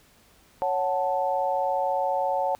sine chord, F# minor, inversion second, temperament equal, 554.4 / 740 / 880 Hz, C#5 / F#5 / A5, 0 / 0 / 0 cents, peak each -27 dBFS, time 0.62-2.55 s, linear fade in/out 0 ms, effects pink hiss -58 dBFS RMS until 2.59 s

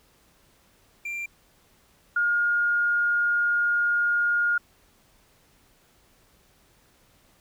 triangle / sine tone pair in turn, 2372 / 1422.7 Hz, D7 / F6, +17 / +32 cents, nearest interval major sixth, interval 885 cents, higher first, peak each -28 / -20 dBFS, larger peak second, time 1.05-1.26 / 2.16-4.58 s, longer second, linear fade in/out 5 ms, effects pink hiss -61 dBFS RMS until 7.4 s

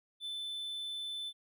triangle tone, 3520 Hz, A7, in tune, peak -36 dBFS, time 0.2-1.33 s, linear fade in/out 50 ms, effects none

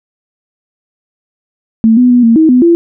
sine tone with pitch steps, 223.8 / 248.6 / 244.9 / 229.3 / 317.9 / 250.6 / 339.6 Hz, A3 / B3 / B3 / A#3 / D#4 / B3 / F4, +30 / +12 / -14 / -28 / +37 / +25 / -48 cents, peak -3 dBFS, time 1.84-2.75 s, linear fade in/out 0 ms, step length 130 ms, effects none

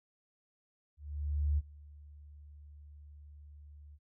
sine tone with ADSR envelope, 73.42 Hz, D2, in tune, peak -26 dBFS, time 0.97-3.99 s, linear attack 610 ms, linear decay 33 ms, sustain -24 dB, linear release 49 ms, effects none

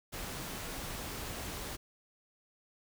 pink noise, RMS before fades -41 dBFS, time 0.12-1.77 s, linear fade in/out 20 ms, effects none

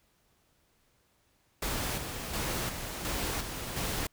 pink noise with tremolo, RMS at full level -33 dBFS, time 1.62-4.07 s, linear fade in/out 5 ms, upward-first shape square, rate 1.4 Hz, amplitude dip 45%, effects pink hiss -70 dBFS RMS until 4.12 s

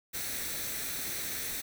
white noise with comb filter, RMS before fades -36 dBFS, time 0.13-1.62 s, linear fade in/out 20 ms, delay 0.5 ms, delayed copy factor +0.55, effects none

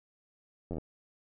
slowing click train, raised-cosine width 2 ms, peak -24 dBFS, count 7, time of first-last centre 0.71-0.783 s, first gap 11 ms, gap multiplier 1.04, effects none

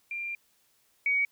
sine tone pair in turn, 2383 / 2252 Hz, D7 / C#7, +25 / +27 cents, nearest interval minor second, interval 98 cents, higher first, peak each -32 / -23 dBFS, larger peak second, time 0.11-0.35 / 1.06-1.25 s, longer first, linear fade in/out 2 ms, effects white hiss -68 dBFS RMS until 1.31 s

